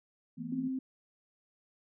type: chord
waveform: sine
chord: E suspended fourth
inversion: none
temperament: equal with one note detuned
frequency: 164.81 / 224.2 / 246.9 Hz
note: E3 / A3 / B3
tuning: 0 / +33 / 0 cents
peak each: -43 / -42 / -40 dBFS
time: 0.37-0.69 s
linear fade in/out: 20 ms
type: tone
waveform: sine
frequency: 261.6 Hz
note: C4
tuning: in tune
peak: -32 dBFS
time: 0.52-0.79 s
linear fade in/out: 5 ms
effects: none